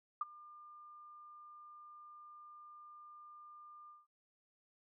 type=tone with ADSR envelope; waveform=sine; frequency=1200 Hz; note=D6; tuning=37 cents sharp; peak=-31 dBFS; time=0.21-4.07 s; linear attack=4 ms; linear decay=23 ms; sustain=-22 dB; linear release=180 ms; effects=none